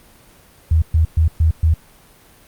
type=tone bursts; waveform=sine; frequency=80 Hz; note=D#2; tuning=49 cents sharp; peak=-10 dBFS; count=5; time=0.71-1.74 s; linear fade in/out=5 ms; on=110 ms; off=120 ms; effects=pink hiss -48 dBFS RMS until 2.47 s + Opus 32 kbps